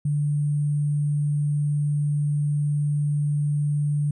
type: tone with sample-and-hold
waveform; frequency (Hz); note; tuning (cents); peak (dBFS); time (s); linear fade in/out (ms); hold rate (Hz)
sine; 146.83; D3; 0; -20; 0.05-4.11; 5; 8820
effects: resampled to 24000 Hz